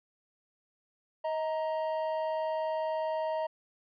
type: tone pair together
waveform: triangle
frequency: 632 / 932.3 Hz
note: D#5 / A#5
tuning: +27 / 0 cents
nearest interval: perfect fifth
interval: 673 cents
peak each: -29 / -33 dBFS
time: 1.24-3.47 s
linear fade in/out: 10 ms
effects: resampled to 11025 Hz